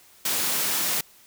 white high-pass noise, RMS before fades -25 dBFS, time 0.25-1.01 s, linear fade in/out 5 ms, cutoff 120 Hz, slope 24 dB/octave, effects white hiss -54 dBFS RMS until 1.26 s

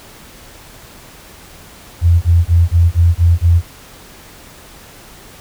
sine tone bursts, 85.4 Hz, F2, 38 cents flat, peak -6 dBFS, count 7, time 2.01-3.618 s, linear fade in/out 50 ms, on 210 ms, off 23 ms, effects pink hiss -39 dBFS RMS until 5.4 s

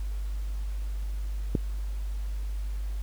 click, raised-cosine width 3 ms, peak -11 dBFS, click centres 1.552 s, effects added 50 Hz sine -29 dBFS peak until 3.02 s + pink hiss -53 dBFS RMS until 3.02 s

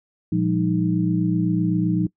sine tone cluster, 115.2 / 174.6 / 202.4 / 309.9 Hz, A#2 / F3 / G#3 / D#4, -20 / 0 / -44 / -7 cents, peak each -26 / -20 / -29 / -23 dBFS, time 0.32-2.07 s, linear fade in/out 5 ms, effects noise-tail reverb RT60 0.1 s tail -22 dB re dry

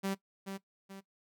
sawtooth tone with echo, 194.5 Hz, G3, 13 cents flat, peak -28 dBFS, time 0.03-0.15 s, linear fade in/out 20 ms, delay 430 ms, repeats 2, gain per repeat -7 dB, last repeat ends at 1.01 s, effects noise-tail reverb RT60 0.1 s tail -18 dB re dry

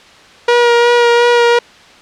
sawtooth tone with vibrato, 477 Hz, A#4, 40 cents sharp, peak -3 dBFS, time 0.48-1.59 s, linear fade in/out 5 ms, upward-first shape sine, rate 2.8 Hz, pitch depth 16 cents each way, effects white hiss -40 dBFS RMS until 2.01 s + low-pass 4000 Hz 12 dB/octave

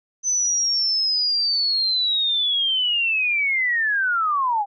sine linear sweep, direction down, 6120 to 784 Hz, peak -18 dBFS, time 0.23-4.66 s, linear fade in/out 50 ms, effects none

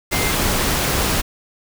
sine tone in noise, 2093 Hz, C7, in tune, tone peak -25 dBFS, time 0.11-0.32 s, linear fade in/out 20 ms, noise pink, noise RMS -19 dBFS, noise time 0.11-1.22 s, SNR -9 dB, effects none

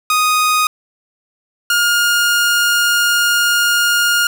sawtooth tone pair in turn, 1244.5 / 1418.9 Hz, D#6 / F6, 0 / +27 cents, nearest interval major second, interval 227 cents, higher second, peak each -8 dBFS, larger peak neither, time 0.1-0.67 / 1.7-4.27 s, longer second, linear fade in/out 2 ms, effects none

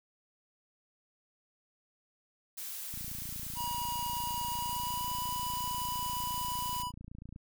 blue noise, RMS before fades -41 dBFS, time 2.57-6.83 s, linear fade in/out 10 ms
click train, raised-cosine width 5 ms, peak -34 dBFS, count 127, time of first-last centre 2.94-7.361 s, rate 28.5 Hz
square tone with pitch glide, 962 to 985.1 Hz, B5 to B5, -46 to -5 cents, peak -35 dBFS, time 3.55-6.92 s, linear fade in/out 50 ms, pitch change +41 cents, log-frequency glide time 4.5-5.16 s
effects none

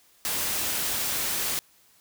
white noise, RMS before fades -28 dBFS, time 0.25-1.59 s, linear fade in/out 0 ms, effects white hiss -60 dBFS RMS until 2 s

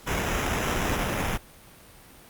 pink noise with sample-and-hold, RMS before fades -27 dBFS, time 0.06-1.38 s, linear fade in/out 20 ms, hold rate 4410 Hz, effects pink hiss -50 dBFS RMS until 2.29 s + Opus 48 kbps

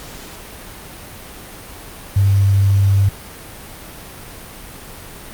sine tone with quantisation, 98.5 Hz, G2, 9 cents sharp, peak -10 dBFS, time 2.16-3.09 s, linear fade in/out 5 ms, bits 6, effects pink hiss -35 dBFS RMS until 5.33 s + Opus 48 kbps

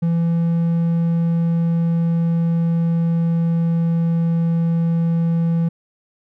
triangle tone with pitch glide, 167.8 to 166.83 Hz, E3 to E3, +31 to +21 cents, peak -13 dBFS, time 0.02-5.69 s, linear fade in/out 10 ms, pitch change -10 cents, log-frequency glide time 0.5-4.32 s, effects none

